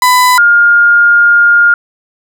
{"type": "tone pair in turn", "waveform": ["35% pulse", "sine"], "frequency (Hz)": [1000, 1414.2], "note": ["B5", "F6"], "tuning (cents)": [21, 21], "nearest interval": "tritone", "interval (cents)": 600, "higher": "second", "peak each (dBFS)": -3, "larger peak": "neither", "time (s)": [[0.02, 0.38], [0.38, 1.74]], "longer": "second", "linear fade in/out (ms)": 2, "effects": []}